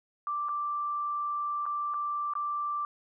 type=tone with dropouts; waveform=sine; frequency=1174.7 Hz; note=D6; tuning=in tune; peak=-29 dBFS; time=0.27-2.85 s; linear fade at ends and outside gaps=1 ms; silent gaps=0.486-0.491 / 1.656-1.663 / 1.938-1.942 / 2.336-2.353 s; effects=none